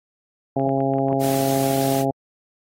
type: harmonic tone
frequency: 135.7 Hz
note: C#3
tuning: 36 cents flat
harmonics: 1 / 2 / 3 / 4 / 5 / 6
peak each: -26 / -23 / -26 / -27 / -24 / -28 dBFS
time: 0.56-2.11 s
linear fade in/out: 5 ms
type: clicks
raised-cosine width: 0.5 ms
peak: -26 dBFS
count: 11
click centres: 0.596 / 0.692 / 0.805 / 0.937 / 0.985 / 1.085 / 1.129 / 1.239 / 1.316 / 1.354 / 1.453 s
type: noise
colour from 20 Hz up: white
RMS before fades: -31 dBFS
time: 1.19-2.05 s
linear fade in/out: 50 ms
effects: AAC 48 kbps